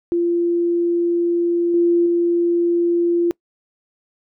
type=tone with level steps; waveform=sine; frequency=344.1 Hz; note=F4; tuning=26 cents flat; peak=-15 / -12 / -14 dBFS; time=0.12-3.31 s; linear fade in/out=0 ms; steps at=1.74 / 2.06 s; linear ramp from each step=2 ms; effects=noise-tail reverb RT60 0.1 s tail -25 dB re dry